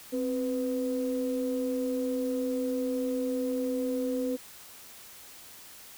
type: tone pair together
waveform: sine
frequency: 261.6 / 498.7 Hz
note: C4 / B4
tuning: 0 / +17 cents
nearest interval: major seventh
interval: 1117 cents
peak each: -29 / -30 dBFS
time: 0.12-4.37 s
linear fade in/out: 20 ms
effects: tanh soft clip ceiling -20 dBFS + white hiss -49 dBFS RMS until 5.97 s